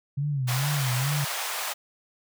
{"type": "tone with vibrato", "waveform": "sine", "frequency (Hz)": 135.6, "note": "C#3", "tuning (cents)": -38, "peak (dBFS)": -24, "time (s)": [0.17, 1.25], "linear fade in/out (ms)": 10, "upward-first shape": "sine", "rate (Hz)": 2.3, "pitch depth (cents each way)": 150}
{"type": "high-pass noise", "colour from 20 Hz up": "pink", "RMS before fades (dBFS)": -31, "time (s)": [0.47, 1.74], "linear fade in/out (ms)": 20, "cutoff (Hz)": 680, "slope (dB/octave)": 24}
{"effects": []}